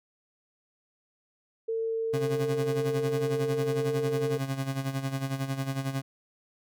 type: tone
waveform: sine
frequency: 450.7 Hz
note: A4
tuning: 42 cents sharp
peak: -27 dBFS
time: 1.68-4.38 s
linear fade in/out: 10 ms
type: tone with tremolo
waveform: 30% pulse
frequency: 135.2 Hz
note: C#3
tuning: 43 cents flat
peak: -24 dBFS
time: 2.13-6.02 s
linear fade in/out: 10 ms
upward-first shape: sine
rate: 11 Hz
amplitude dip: 70%
effects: none